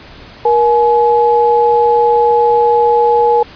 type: tone pair together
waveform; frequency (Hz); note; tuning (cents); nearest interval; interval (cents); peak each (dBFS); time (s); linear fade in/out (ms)
sine; 473.7 / 847; A#4 / G#5; +28 / +34; minor seventh; 1006; -10; 0.45-3.43; 5
effects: pink hiss -36 dBFS RMS until 3.55 s + resampled to 11025 Hz